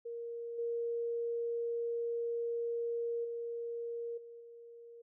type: tone with level steps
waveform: sine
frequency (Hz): 468.2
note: A#4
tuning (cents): +8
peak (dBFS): -39 / -33 / -37 / -48 / -50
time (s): 0.05-5.02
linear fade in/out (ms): 10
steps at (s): 0.58 / 3.24 / 4.17 / 4.4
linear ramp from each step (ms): 10
effects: none